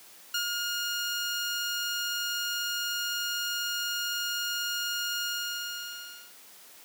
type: tone with ADSR envelope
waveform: 15% pulse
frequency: 1423 Hz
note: F6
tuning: 32 cents sharp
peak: -20 dBFS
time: 0.34-6.34 s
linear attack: 5 ms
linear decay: 100 ms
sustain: -3 dB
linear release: 1100 ms
effects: white hiss -52 dBFS RMS until 6.84 s + high-pass 200 Hz 12 dB/octave